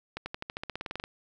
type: accelerating click train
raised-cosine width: 0.3 ms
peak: -19 dBFS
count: 15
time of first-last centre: 0.17-1.039 s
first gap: 90 ms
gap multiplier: 0.94
effects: none